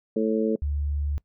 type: harmonic tone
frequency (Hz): 110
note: A2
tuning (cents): 0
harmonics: 2 / 3 / 4 / 5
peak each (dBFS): -25 / -28 / -24 / -31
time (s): 0.16-0.56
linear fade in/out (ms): 5
type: tone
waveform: sine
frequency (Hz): 72.5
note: D2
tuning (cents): -22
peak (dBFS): -24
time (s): 0.62-1.18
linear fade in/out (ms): 0
effects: noise-tail reverb RT60 0.1 s tail -22 dB re dry